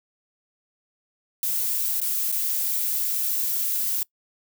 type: noise with dropouts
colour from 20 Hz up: violet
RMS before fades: -25 dBFS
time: 1.43-4.03 s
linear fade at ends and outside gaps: 1 ms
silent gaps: 2.002-2.015 / 2.318-2.324 s
effects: noise-tail reverb RT60 0.1 s tail -23 dB re dry